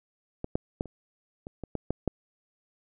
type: clicks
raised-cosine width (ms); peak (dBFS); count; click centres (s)
2; -19 / -12 / -14 / -29 / -26 / -23 / -17 / -14 / -12; 9; 0.444 / 0.555 / 0.809 / 0.857 / 1.469 / 1.637 / 1.753 / 1.906 / 2.077
effects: none